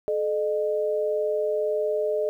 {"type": "tone pair together", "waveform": "sine", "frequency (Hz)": [430.6, 609], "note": ["A4", "D#5"], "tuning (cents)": [-37, -37], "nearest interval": "tritone", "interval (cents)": 600, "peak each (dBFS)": -25, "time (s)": [0.08, 2.29], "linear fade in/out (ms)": 0, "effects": ["10-bit"]}